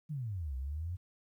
sine exponential two-way sweep, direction down then up, 160.8 to 63.3 to 92.6 Hz, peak -35 dBFS, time 0.09-0.97 s, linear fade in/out 20 ms, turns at 0.56 s, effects 12-bit

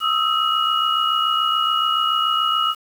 sine tone cluster, 1256 / 1323 / 2898 Hz, D#6 / E6 / F#7, +16 / +6 / -37 cents, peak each -21 dBFS, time 0-2.75 s, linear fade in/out 50 ms, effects 7-bit

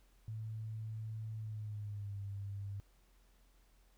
sine tone with pitch glide, 110 to 99.71 Hz, A2 to G2, 0 to +30 cents, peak -40 dBFS, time 0.28-2.8 s, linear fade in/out 0 ms, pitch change -170 cents, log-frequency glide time 1.36-2.19 s, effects added 44 Hz sine -65 dBFS peak until 3.97 s + pink hiss -73 dBFS RMS until 3.97 s

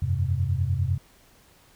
sine chord, F suspended second, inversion none, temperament equal with one note detuned, 87.31 / 97.32 / 130.81 Hz, F2 / G2 / C3, 0 / -12 / 0 cents, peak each -26 / -26 / -27 dBFS, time 0.02-0.98 s, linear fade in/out 5 ms, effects pink hiss -57 dBFS RMS until 1.75 s

